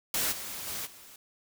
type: noise with level steps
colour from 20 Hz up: white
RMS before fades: -29 / -39 / -36 / -51 dBFS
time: 0.14-1.16 s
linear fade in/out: 2 ms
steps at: 0.31 / 0.66 / 0.85 s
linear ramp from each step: 20 ms
effects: none